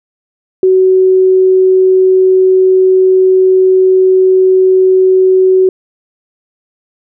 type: tone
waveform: sine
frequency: 374.8 Hz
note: F#4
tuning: 22 cents sharp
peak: -4 dBFS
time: 0.63-5.69 s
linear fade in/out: 2 ms
effects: none